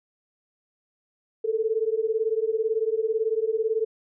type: beating tone pair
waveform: sine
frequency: 434.3 / 452.3 Hz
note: A4 / A4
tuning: -23 / +48 cents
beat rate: 18 Hz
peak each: -25 dBFS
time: 1.44-3.85 s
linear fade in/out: 10 ms
effects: none